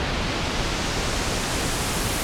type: noise with low-pass filter sweep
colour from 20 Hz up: pink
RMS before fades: -25 dBFS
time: 0-2.23 s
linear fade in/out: 0 ms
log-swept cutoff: 3800 to 12000 Hz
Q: 0.97
effects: none

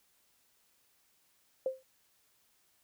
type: tone with exponential decay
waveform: sine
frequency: 523.3 Hz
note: C5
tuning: in tune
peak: -26 dBFS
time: 1.66-1.83 s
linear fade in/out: 2 ms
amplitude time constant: 36 ms
effects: white hiss -71 dBFS RMS until 2.83 s

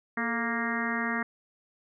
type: harmonic tone with a mistuned harmonic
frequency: 233.1 Hz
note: A#3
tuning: in tune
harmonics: 1 / 2 / 3 / 4 / 5 / 6 / 7 / 8 / 9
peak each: -32 / -40 / -39 / -40 / -36 / -38 / -36 / -33 / -40 dBFS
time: 0.17-1.23 s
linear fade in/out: 5 ms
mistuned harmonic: 2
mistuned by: -91 cents
effects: none

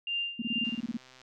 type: tone with tremolo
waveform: sine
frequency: 2794 Hz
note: F7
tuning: in tune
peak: -28 dBFS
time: 0.07-0.8 s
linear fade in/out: 2 ms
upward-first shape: sine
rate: 2.4 Hz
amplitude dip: 85%
type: tone bursts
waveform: sine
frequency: 232.4 Hz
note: A#3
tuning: 5 cents flat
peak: -29 dBFS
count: 11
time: 0.39-0.971 s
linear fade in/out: 5 ms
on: 31 ms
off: 24 ms
type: click train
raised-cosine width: 0.2 ms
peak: -36 dBFS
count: 74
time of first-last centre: 0.65-1.216 s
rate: 129 Hz
effects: none

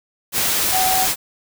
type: tone in noise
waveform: sine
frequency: 752 Hz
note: F#5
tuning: 28 cents sharp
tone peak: -18 dBFS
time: 0.71-1.08 s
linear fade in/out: 50 ms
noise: white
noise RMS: -19 dBFS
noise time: 0.32-1.16 s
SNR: -2 dB
effects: none

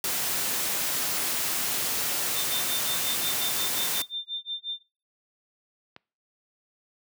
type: noise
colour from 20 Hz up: white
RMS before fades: -28 dBFS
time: 0.04-4.02 s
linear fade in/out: 2 ms
type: tone with tremolo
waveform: sine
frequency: 3591 Hz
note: A7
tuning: 35 cents sharp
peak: -28 dBFS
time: 2.34-4.83 s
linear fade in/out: 50 ms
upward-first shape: sine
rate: 5.6 Hz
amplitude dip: 100%
type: click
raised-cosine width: 0.3 ms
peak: -27 dBFS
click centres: 5.964 s
effects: noise-tail reverb RT60 0.4 s tail -24 dB re dry + high-pass 100 Hz 12 dB/octave

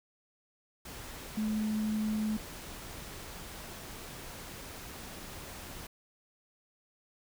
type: tone in noise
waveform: sine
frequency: 215.1 Hz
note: A3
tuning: 39 cents flat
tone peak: -29 dBFS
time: 1.37-2.37 s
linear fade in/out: 5 ms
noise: pink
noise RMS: -45 dBFS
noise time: 0.85-5.87 s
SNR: +13 dB
effects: none

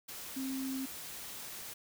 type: tone in noise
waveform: sine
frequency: 265.7 Hz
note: C4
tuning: 27 cents sharp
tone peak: -35 dBFS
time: 0.36-0.86 s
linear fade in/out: 10 ms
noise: white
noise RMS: -45 dBFS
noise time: 0.08-1.74 s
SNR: +7 dB
effects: none

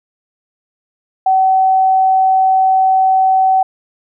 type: tone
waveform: sine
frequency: 760 Hz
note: F#5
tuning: 46 cents sharp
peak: -8 dBFS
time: 1.26-3.63 s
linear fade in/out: 5 ms
effects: none

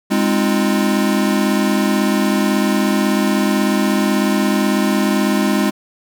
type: chord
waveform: square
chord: F minor seventh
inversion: first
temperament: equal with one note detuned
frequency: 205.3 / 261.6 / 311.1 / 349.2 Hz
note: Ab3 / C4 / Eb4 / F4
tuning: -20 / 0 / 0 / 0 cents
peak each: -17 / -21 / -22 / -23 dBFS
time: 0.1-5.71 s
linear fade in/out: 20 ms
effects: none

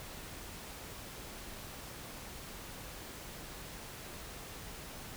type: silence
effects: pink hiss -47 dBFS RMS until 5.16 s

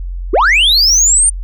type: linear sweep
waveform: sine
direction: up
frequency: 295.6 to 9150 Hz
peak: -4 dBFS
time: 0.33-1.3 s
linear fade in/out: 10 ms
effects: tanh soft clip ceiling -6 dBFS + added 44 Hz sine -19 dBFS peak until 1.43 s

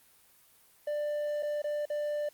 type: tone with dropouts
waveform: triangle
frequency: 592 Hz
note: D5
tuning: 14 cents sharp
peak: -28 dBFS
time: 0.87-2.29 s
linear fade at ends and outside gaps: 5 ms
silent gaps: 1.426-1.43 / 1.62-1.641 / 1.855-1.9 s
effects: white hiss -62 dBFS RMS until 2.33 s + Opus 32 kbps

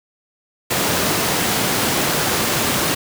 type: high-pass noise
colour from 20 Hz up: pink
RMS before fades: -19 dBFS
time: 0.7-2.95 s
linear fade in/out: 10 ms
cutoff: 140 Hz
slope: 12 dB/octave
effects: none

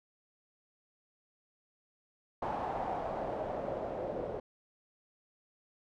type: noise with low-pass filter sweep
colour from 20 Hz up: white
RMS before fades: -37 dBFS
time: 2.42-4.4 s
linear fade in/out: 5 ms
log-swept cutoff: 840 to 520 Hz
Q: 3.4
effects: none

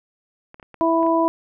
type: clicks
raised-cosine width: 0.5 ms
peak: -26 dBFS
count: 6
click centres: 0.544 / 0.598 / 0.628 / 0.743 / 1.03 / 1.065 s
type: harmonic tone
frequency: 329.6 Hz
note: E4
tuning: in tune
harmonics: 1 / 2 / 3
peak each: -19 / -20 / -20 dBFS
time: 0.81-1.28 s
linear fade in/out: 0 ms
effects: none

